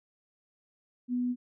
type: tone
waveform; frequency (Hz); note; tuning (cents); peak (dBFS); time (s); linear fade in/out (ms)
sine; 246.8; B3; -1; -27; 1.08-1.36; 50
effects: none